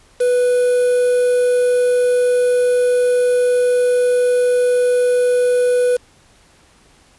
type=tone with quantisation; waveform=triangle; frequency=493.8 Hz; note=B4; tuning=in tune; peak=-10 dBFS; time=0.2-5.97 s; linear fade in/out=10 ms; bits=5; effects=pink hiss -51 dBFS RMS until 7.18 s + resampled to 24000 Hz